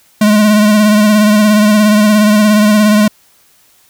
square tone with vibrato, 211 Hz, G#3, 28 cents sharp, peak -6 dBFS, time 0.21-3.08 s, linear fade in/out 5 ms, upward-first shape sine, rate 17 Hz, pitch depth 37 cents each way, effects white hiss -49 dBFS RMS until 3.89 s

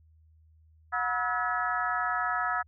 harmonic tone with a mistuned harmonic, 242.3 Hz, B3, 33 cents flat, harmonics 3 / 4 / 5 / 6 / 7 / 8, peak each -33 / -36 / -30 / -38 / -33 / -42 dBFS, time 0.92-2.63 s, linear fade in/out 20 ms, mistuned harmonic 5, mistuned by +110 cents, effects added 79 Hz sine -57 dBFS peak until 2.67 s

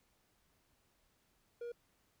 triangle tone, 475.3 Hz, A#4, 34 cents sharp, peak -39 dBFS, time 1.61-1.72 s, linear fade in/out 5 ms, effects pink hiss -75 dBFS RMS until 2.2 s

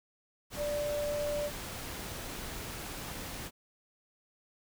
sine tone in noise, 587.3 Hz, D5, in tune, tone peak -31 dBFS, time 0.56-1.51 s, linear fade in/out 50 ms, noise pink, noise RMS -41 dBFS, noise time 0.5-3.51 s, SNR +7 dB, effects none

